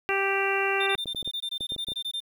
harmonic tone, 392 Hz, G4, in tune, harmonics 1 / 2 / 3 / 4 / 5 / 6 / 7, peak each -28 / -31 / -33 / -31 / -33 / -32 / -30 dBFS, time 0.09-0.95 s, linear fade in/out 0 ms
triangle tone bursts, 3600 Hz, A7, 39 cents sharp, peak -27 dBFS, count 16, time 0.8-2.204 s, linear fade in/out 10 ms, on 69 ms, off 20 ms
clicks, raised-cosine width 2 ms, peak -27 dBFS, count 10, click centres 0.953 / 1.058 / 1.148 / 1.228 / 1.276 / 1.608 / 1.721 / 1.763 / 1.886 / 1.919 s
effects 9-bit

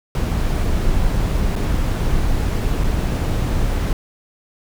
brown noise with dropouts, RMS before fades -18 dBFS, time 0.15-3.93 s, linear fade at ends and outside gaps 1 ms, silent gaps 1.555-1.561 / 2.838-2.842 s, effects none

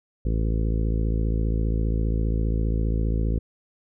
harmonic tone, 55 Hz, A1, in tune, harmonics 1 / 2 / 3 / 4 / 5 / 6 / 7 / 8 / 9, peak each -22 / -28 / -32 / -34 / -36 / -38 / -39 / -40 / -41 dBFS, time 0.25-3.39 s, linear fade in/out 5 ms, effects none

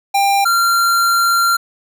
square tone pair in turn, 795 / 1378.8 Hz, G5 / F6, +24 / -23 cents, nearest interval minor seventh, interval 953 cents, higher second, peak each -12 dBFS, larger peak neither, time 0.14-0.45 / 0.45-1.57 s, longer second, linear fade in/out 10 ms, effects none

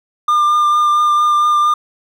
triangle tone with vibrato, 1200 Hz, D6, 37 cents sharp, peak -8 dBFS, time 0.28-1.74 s, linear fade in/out 5 ms, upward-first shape triangle, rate 4.4 Hz, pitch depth 17 cents each way, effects none

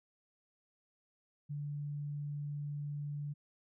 sine tone, 145.7 Hz, D3, 13 cents flat, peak -37 dBFS, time 1.49-3.34 s, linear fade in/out 20 ms, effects none

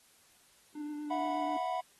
triangle tone with vibrato, 297.3 Hz, D4, 21 cents sharp, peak -35 dBFS, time 0.75-1.57 s, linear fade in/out 5 ms, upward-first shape square, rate 8.3 Hz, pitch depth 15 cents each way
triangle chord, E suspended second, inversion none, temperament equal with one note detuned, 659.3 / 732.8 / 987.8 Hz, E5 / F#5 / B5, 0 / -17 / 0 cents, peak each -37 / -32 / -35 dBFS, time 1.1-1.81 s, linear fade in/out 10 ms
effects white hiss -64 dBFS RMS until 1.99 s + AAC 32 kbps

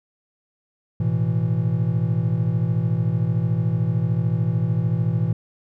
triangle chord, A suspended second, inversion none, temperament equal, 110 / 123.47 / 164.81 Hz, A2 / B2 / E3, 0 / 0 / 0 cents, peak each -21 dBFS, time 1-5.33 s, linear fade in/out 5 ms, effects none

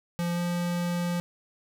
square tone with pitch glide, 172.7 to 174.5 Hz, F3 to F3, -19 to -1 cents, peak -27 dBFS, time 0.19-1.2 s, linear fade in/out 0 ms, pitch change +18 cents, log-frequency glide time 0.34-0.39 s, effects none

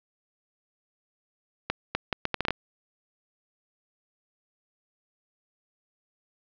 accelerating click train, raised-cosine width 0.3 ms, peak -9 dBFS, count 9, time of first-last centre 1.7-2.506 s, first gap 250 ms, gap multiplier 0.71, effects low-pass 5000 Hz 12 dB/octave + 8-bit

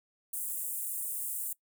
pink high-pass noise, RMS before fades -36 dBFS, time 0.33-1.53 s, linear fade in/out 5 ms, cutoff 8300 Hz, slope 48 dB/octave, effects noise-tail reverb RT60 0.1 s tail -21 dB re dry

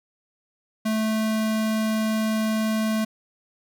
square tone, 218.6 Hz, A3, 11 cents flat, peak -22 dBFS, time 0.85-3.05 s, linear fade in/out 10 ms, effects none

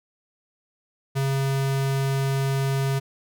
square tone, 136.1 Hz, C#3, 31 cents flat, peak -22 dBFS, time 1.15-3 s, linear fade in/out 20 ms, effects none

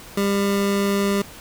square tone pair together, 199.7 / 399.4 Hz, G3 / G4, +32 / +32 cents, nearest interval octave, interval 1200 cents, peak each -21 / -23 dBFS, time 0.17-1.22 s, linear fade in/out 5 ms, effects pink hiss -41 dBFS RMS until 1.4 s

